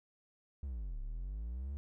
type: linear two-way sweep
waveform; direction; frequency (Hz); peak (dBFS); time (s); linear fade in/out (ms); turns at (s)
triangle; down then up; 73.1 to 32.7 to 73.1; -36; 0.63-1.77; 0; 1
effects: none